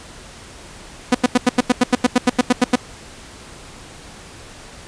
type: tone bursts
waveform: sawtooth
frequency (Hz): 248.4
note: B3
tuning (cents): +10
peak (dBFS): -6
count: 15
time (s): 1.12-2.757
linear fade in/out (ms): 5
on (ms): 27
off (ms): 88
effects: pink hiss -39 dBFS RMS until 4.87 s + resampled to 22050 Hz